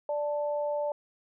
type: tone pair together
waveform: sine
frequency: 587.3 / 880 Hz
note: D5 / A5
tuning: 0 / 0 cents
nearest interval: perfect fifth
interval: 700 cents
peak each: -28 / -36 dBFS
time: 0.09-0.92 s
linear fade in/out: 2 ms
effects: none